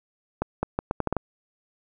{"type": "accelerating click train", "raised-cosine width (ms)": 1, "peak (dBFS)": -10, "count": 8, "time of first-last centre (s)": [0.42, 1.167], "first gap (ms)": 210, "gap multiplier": 0.76, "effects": []}